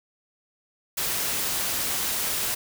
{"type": "noise", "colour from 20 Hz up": "white", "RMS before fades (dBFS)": -27, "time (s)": [0.97, 2.55], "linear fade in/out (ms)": 10, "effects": []}